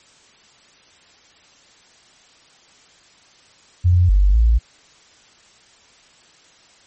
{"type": "tone with pitch steps", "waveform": "sine", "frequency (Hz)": [88.9, 48.62, 56.5], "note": ["F2", "G1", "A1"], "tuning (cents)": [31, -13, 47], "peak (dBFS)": -10, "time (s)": [3.84, 4.59], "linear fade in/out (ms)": 20, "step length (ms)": 250, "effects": ["white hiss -51 dBFS RMS until 6.86 s", "MP3 32 kbps"]}